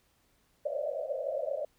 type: band-pass noise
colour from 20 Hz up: pink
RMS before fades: -34 dBFS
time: 0.65-1.65 s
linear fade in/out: 5 ms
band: 530 to 640 Hz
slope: 96 dB/octave
effects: pink hiss -70 dBFS RMS until 1.78 s